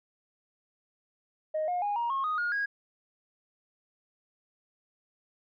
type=tone with pitch steps; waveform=sine; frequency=622.3 / 714.8 / 821.1 / 943.2 / 1083.5 / 1244.6 / 1429.7 / 1642.3 Hz; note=D#5 / F5 / G#5 / A#5 / C#6 / D#6 / F6 / G#6; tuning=0 / +40 / -20 / +20 / -40 / 0 / +40 / -20 cents; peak=-26 dBFS; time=1.54-2.66 s; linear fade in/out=10 ms; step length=140 ms; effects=tanh soft clip ceiling -24 dBFS